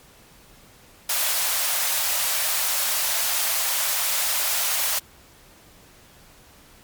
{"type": "high-pass noise", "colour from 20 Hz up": "white", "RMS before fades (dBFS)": -23, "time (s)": [1.09, 4.99], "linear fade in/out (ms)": 5, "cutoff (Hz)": 540, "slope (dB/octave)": 48, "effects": ["pink hiss -51 dBFS RMS until 6.83 s", "MP3 96 kbps"]}